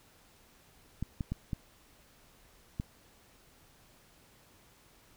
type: clicks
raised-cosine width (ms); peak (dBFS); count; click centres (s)
5; -21; 5; 1.026 / 1.208 / 1.32 / 1.532 / 2.799
effects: pink hiss -62 dBFS RMS until 5.16 s